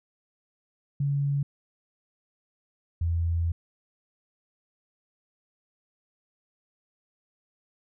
sine tone pair in turn, 141.3 / 84.02 Hz, C#3 / E2, +34 / +34 cents, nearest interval major sixth, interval 900 cents, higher first, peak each -23 dBFS, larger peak neither, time 1-1.43 / 3.01-3.52 s, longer second, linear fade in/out 5 ms, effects none

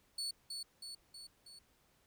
35% pulse tone with echo, 4435 Hz, C#8, in tune, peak -36 dBFS, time 0.18-0.31 s, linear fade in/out 5 ms, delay 320 ms, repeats 4, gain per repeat -4 dB, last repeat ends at 1.59 s, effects pink hiss -72 dBFS RMS until 2.06 s

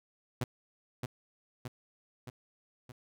sawtooth tone with echo, 124.5 Hz, B2, 14 cents sharp, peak -26 dBFS, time 0.41-0.44 s, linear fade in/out 5 ms, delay 620 ms, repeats 4, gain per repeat -4 dB, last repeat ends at 2.92 s, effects none

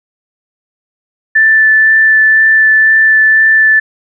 sine tone with vibrato, 1760 Hz, A6, in tune, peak -4 dBFS, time 1.35-3.8 s, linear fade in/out 10 ms, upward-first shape sine, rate 2 Hz, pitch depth 8 cents each way, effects none

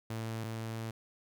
sawtooth tone pair in turn, 112.4 / 112.4 Hz, A2 / A2, +37 / +37 cents, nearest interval unison, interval 0 cents, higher neither, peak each -32 / -33 dBFS, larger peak first, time 0.1-0.44 / 0.44-0.91 s, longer second, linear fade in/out 5 ms, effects none

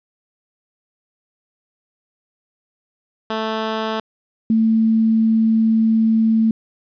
10% pulse / sine tone pair in turn, 220 / 222.9 Hz, A3 / A3, 0 / +23 cents, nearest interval unison, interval 23 cents, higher second, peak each -12 dBFS, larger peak neither, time 3.3-4 / 4.5-6.51 s, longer second, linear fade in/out 2 ms, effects resampled to 11025 Hz + 9-bit

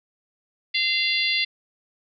harmonic tone with a mistuned harmonic, 690 Hz, F5, 21 cents flat, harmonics 3 / 4 / 5 / 6 / 7, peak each -25 / -26 / -27 / -28 / -28 dBFS, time 0.74-1.45 s, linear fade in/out 10 ms, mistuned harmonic 7, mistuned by -55 cents, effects none

